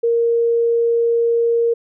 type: tone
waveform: sine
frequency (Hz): 466.2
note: A#4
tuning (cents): 0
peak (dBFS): -13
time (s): 0.03-1.74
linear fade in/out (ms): 10
effects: none